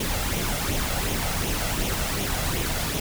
pink noise with flanger, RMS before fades -26 dBFS, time 0-3 s, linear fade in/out 5 ms, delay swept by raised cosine 0.31 to 1.51 ms, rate 2.7 Hz, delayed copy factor +0.5, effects none

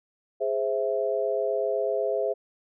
sine chord, Ab augmented, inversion none, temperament equal, 415.3 / 523.3 / 659.3 Hz, Ab4 / C5 / E5, 0 / 0 / 0 cents, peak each -28 dBFS, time 0.4-2.34 s, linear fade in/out 20 ms, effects none

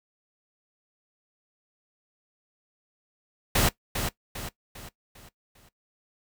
pink noise with echo, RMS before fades -22 dBFS, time 3.55-3.69 s, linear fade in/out 5 ms, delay 400 ms, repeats 5, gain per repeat -7 dB, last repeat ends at 5.69 s, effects noise-tail reverb RT60 0.1 s tail -18 dB re dry

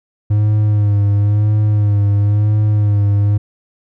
triangle tone with vibrato, 103.83 Hz, G#2, in tune, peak -8 dBFS, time 0.3-3.38 s, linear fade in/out 10 ms, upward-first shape sine, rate 0.98 Hz, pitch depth 39 cents each way, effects none

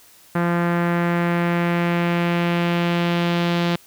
sawtooth tone with low-pass filter sweep, 172.3 Hz, F3, 23 cents flat, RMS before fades -20 dBFS, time 0.35-3.76 s, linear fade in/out 5 ms, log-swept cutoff 1600 to 3700 Hz, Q 1.8, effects white hiss -50 dBFS RMS until 3.86 s

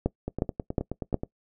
two click trains, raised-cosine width 2 ms, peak -10 / -17 dBFS, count 4 / 10, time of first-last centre 0.06-1.143 / 0.28-1.234 s, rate 2.77 / 9.43 Hz, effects noise-tail reverb RT60 0.1 s tail -21 dB re dry

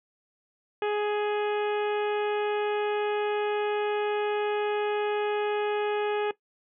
harmonic tone, 417.2 Hz, G#4, 8 cents sharp, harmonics 1 / 2 / 3 / 4 / 5 / 6 / 7 / 8, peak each -26 / -32 / -39 / -38 / -45 / -41 / -46 / -49 dBFS, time 0.82-6.31 s, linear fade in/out 2 ms, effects noise-tail reverb RT60 0.1 s tail -17 dB re dry

